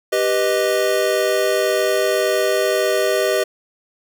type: chord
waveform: square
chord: G augmented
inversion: none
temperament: equal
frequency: 392 / 493.9 / 622.3 Hz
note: G4 / B4 / D#5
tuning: 0 / 0 / 0 cents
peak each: -21 / -22 / -20 dBFS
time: 0.12-3.44 s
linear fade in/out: 10 ms
effects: none